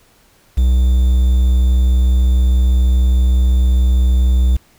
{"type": "tone with quantisation", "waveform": "triangle", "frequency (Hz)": 62.4, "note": "B1", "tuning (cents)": 19, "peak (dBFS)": -7, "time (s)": [0.57, 4.57], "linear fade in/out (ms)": 10, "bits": 6, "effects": ["pink hiss -52 dBFS RMS until 4.78 s"]}